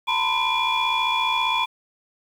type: tone cluster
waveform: sine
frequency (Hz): 901 / 979 / 1034 / 2394 / 3406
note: A5 / B5 / C6 / D7 / G#7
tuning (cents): +41 / -15 / -21 / +33 / +43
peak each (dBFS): -25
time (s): 0.07-1.66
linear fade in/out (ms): 20
effects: tanh soft clip ceiling -13 dBFS + 8-bit